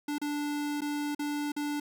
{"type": "tone with dropouts", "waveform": "square", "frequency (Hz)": 293, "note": "D4", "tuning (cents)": -4, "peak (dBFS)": -31, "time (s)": [0.08, 1.8], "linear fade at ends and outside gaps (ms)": 5, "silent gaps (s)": [[0.183, 0.215], [0.808, 0.817], [1.149, 1.192], [1.52, 1.564]], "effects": []}